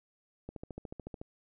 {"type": "click train", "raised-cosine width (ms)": 2, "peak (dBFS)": -28, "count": 11, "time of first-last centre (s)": [0.49, 1.215], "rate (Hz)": 13.8, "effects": []}